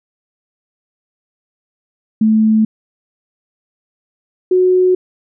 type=tone pair in turn; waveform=sine; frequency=218.4 / 367.3 Hz; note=A3 / F#4; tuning=-13 / -13 cents; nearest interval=major sixth; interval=900 cents; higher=second; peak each=-8 dBFS; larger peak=neither; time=2.21-2.65 / 4.51-4.95 s; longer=neither; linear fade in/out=5 ms; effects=none